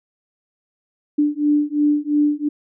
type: beating tone pair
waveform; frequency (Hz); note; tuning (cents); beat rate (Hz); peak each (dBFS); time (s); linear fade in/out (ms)
sine; 293.7 / 296.6; D4 / D4; 0 / +17; 2.9; -18; 1.18-2.49; 10
effects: none